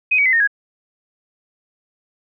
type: tone with pitch steps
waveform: sine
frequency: 2511 / 2263 / 2040 / 1838.2 / 1656.6 Hz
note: D#7 / C#7 / C7 / A#6 / G#6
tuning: +15 / +35 / -44 / -25 / -5 cents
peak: -12 dBFS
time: 0.11-0.475 s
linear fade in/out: 10 ms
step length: 73 ms
effects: none